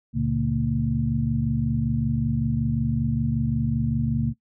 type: tone cluster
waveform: sine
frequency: 69.6 / 115.9 / 141.2 / 228 Hz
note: C#2 / A#2 / C#3 / A#3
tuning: +8 / -10 / +32 / -38 cents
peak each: -31 / -27 / -25 / -25 dBFS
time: 0.13-4.34 s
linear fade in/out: 50 ms
effects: noise-tail reverb RT60 0.1 s tail -20 dB re dry